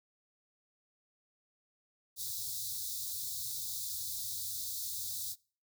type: band-stop noise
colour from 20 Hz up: white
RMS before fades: -39 dBFS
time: 2.16-5.36 s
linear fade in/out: 50 ms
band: 130 to 3600 Hz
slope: 96 dB/octave
effects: noise-tail reverb RT60 0.4 s tail -24 dB re dry + high-pass 80 Hz 12 dB/octave